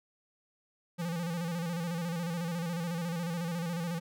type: tone with vibrato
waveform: square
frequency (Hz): 170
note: F3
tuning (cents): -46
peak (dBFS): -33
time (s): 0.98-4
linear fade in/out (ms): 20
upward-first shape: square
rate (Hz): 14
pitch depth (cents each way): 58
effects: none